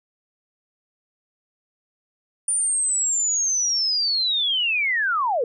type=linear sweep; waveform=sine; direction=down; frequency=9330 to 440 Hz; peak=-19 dBFS; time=2.48-5.44 s; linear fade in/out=2 ms; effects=none